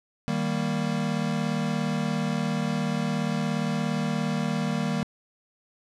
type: chord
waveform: square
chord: Eb major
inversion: none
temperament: equal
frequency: 155.56 / 196 / 233.1 Hz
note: Eb3 / G3 / Bb3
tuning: 0 / 0 / 0 cents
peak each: -30 dBFS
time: 0.28-5.03 s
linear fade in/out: 0 ms
effects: low-pass 7000 Hz 12 dB/octave